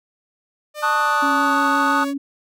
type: tone with pitch glide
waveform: sawtooth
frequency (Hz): 601 to 560.8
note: D5 to C#5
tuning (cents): +40 to +20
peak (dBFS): -24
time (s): 0.74-2.14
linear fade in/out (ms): 50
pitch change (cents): -120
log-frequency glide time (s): 0.95-1.58
type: chord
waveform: triangle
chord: D# half-diminished seventh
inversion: second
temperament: equal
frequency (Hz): 880 / 1108.7 / 1244.5 / 1480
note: A5 / C#6 / D#6 / F#6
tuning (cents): 0 / 0 / 0 / 0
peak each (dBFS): -20 / -24 / -18 / -20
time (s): 0.82-2.05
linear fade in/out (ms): 20
type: tone with vibrato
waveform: sine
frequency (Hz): 277.2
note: C#4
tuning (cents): 0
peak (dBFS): -22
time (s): 1.22-2.18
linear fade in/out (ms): 10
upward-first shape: sine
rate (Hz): 5.8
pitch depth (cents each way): 14
effects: none